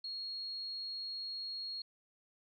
sine tone, 4295 Hz, C8, 44 cents sharp, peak -39 dBFS, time 0.04-1.82 s, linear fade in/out 5 ms, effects none

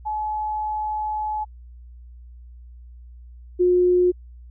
sine tone pair in turn, 854 / 359.1 Hz, G#5 / F4, +48 / +48 cents, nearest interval octave + minor third, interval 1500 cents, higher first, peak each -23 / -14 dBFS, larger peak second, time 0.05-1.45 / 3.59-4.12 s, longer first, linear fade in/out 20 ms, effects added 60 Hz sine -40 dBFS peak until 4.5 s

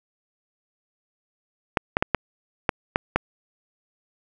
clicks, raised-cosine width 0.5 ms, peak -3 dBFS, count 7, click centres 1.772 / 1.969 / 2.025 / 2.147 / 2.692 / 2.959 / 3.16 s, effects none

